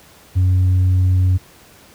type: tone with tanh clipping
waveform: sine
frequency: 92 Hz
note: F#2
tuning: 9 cents flat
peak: -11 dBFS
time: 0.35-1.38 s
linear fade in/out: 20 ms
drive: 1 dB
effects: pink hiss -46 dBFS RMS until 1.94 s + high-pass 60 Hz 12 dB/octave